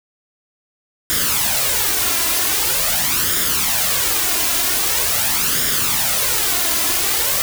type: noise with flanger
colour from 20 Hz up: white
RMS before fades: -18 dBFS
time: 1.1-7.42 s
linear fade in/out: 0 ms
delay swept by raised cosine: 0.57 to 2.97 ms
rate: 0.44 Hz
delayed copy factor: +0.6
effects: none